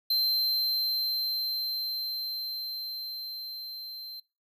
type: tone with level ramp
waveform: square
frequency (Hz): 4118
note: C8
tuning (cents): -28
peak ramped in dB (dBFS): -24 to -40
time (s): 0.1-4.2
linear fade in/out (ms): 5
effects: noise-tail reverb RT60 0.3 s tail -23 dB re dry